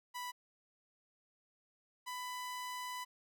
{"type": "tone pair in turn", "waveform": "sawtooth", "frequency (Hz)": [987.8, 997], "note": ["B5", "B5"], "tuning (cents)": [0, 16], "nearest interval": "unison", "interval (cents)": 16, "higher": "second", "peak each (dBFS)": [-37, -37], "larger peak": "neither", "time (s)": [[0.14, 0.32], [2.06, 3.05]], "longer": "second", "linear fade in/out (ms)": 20, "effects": []}